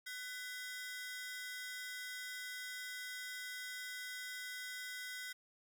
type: ring-modulated tone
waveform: sawtooth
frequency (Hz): 1751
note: A6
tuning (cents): -9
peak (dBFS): -37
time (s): 0.06-5.33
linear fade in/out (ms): 10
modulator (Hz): 253
effects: 12-bit